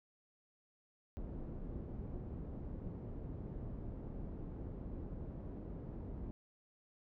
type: low-pass noise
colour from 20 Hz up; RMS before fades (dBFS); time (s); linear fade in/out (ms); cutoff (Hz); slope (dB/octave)
pink; -45; 1.17-6.31; 0; 360; 12
effects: none